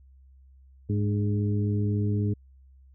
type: harmonic tone with a mistuned harmonic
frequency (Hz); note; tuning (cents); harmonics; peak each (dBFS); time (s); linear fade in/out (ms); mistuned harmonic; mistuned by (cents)
103.83; G#2; 0; 1 / 2 / 3 / 4; -24 / -30 / -34 / -36; 0.89-2.34; 10; 3; -42
effects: added 66 Hz sine -51 dBFS peak until 2.94 s